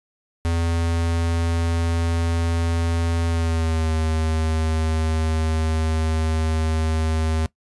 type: tone with pitch glide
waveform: square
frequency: 83.8 to 79.6 Hz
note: E2 to D#2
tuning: +29 to +40 cents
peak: -20 dBFS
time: 0.45-7.46 s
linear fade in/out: 0 ms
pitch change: -89 cents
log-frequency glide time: 3.27-3.92 s
effects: noise-tail reverb RT60 0.1 s tail -20 dB re dry + resampled to 24000 Hz